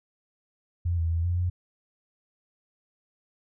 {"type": "tone with pitch steps", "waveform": "sine", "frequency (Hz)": [86.5, 82.6, 83.4, 87.7, 89.1], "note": ["F2", "E2", "E2", "F2", "F2"], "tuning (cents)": [-16, 4, 21, 8, 35], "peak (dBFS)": -23, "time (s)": [0.85, 1.5], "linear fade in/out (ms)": 10, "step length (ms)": 130, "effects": []}